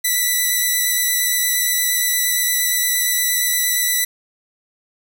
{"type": "tone with vibrato", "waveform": "5% pulse", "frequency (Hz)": 1975.5, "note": "B6", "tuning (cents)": 0, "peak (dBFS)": -6, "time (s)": [0.04, 4.05], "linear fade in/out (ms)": 10, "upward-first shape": "square", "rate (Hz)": 8.6, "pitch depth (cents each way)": 11, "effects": []}